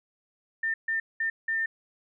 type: tone bursts at uneven times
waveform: sine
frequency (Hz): 1803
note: A6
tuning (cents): +42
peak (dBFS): -25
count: 4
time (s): 0.63-0.74 / 0.88-1 / 1.2-1.3 / 1.48-1.66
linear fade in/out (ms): 5
effects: none